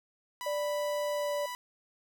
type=tone; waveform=sawtooth; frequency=987.8 Hz; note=B5; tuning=in tune; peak=-33 dBFS; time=0.41-1.55 s; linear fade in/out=0 ms
type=tone with pitch glide; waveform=sine; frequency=587.3 to 581.9 Hz; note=D5 to D5; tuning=0 to -16 cents; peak=-30 dBFS; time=0.46-1.46 s; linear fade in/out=5 ms; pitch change=-16 cents; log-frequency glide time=1.13-1.31 s
effects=none